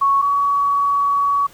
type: tone pair in turn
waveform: sine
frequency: 1108.7 / 1129.4 Hz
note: C#6 / C#6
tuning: 0 / +32 cents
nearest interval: unison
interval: 32 cents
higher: second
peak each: -12 / -14 dBFS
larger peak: first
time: 0.01-0.22 / 0.22-1.47 s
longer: second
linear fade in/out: 10 ms
effects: pink hiss -47 dBFS RMS until 1.53 s